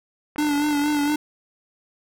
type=click train; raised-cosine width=0.5 ms; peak=-21 dBFS; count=37; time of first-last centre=0.36-1.143 s; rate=46 Hz
type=tone with vibrato; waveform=square; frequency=293.7 Hz; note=D4; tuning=in tune; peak=-20 dBFS; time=0.38-1.16 s; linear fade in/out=5 ms; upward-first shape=sine; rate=4.3 Hz; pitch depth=39 cents each way
effects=none